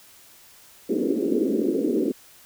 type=band-pass noise; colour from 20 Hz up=pink; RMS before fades=-23 dBFS; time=0.89-2.12 s; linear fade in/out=10 ms; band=230 to 450 Hz; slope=48 dB/octave; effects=white hiss -51 dBFS RMS until 2.45 s